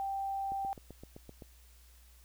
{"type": "tone", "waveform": "sine", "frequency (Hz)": 784, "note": "G5", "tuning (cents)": 0, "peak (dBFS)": -33, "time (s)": [0, 0.73], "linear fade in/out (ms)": 0}
{"type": "click train", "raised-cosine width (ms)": 2, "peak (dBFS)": -34, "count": 8, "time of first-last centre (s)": [0.52, 1.422], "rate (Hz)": 7.76}
{"effects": ["added 60 Hz sine -57 dBFS peak until 2.24 s", "white hiss -64 dBFS RMS until 2.24 s"]}